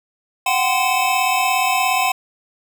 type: tone cluster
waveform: square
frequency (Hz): 732 / 769 / 1033 / 2597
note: F#5 / G5 / C6 / E7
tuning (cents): -19 / -33 / -22 / -26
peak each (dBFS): -22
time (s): 0.46-2.12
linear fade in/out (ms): 5
effects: none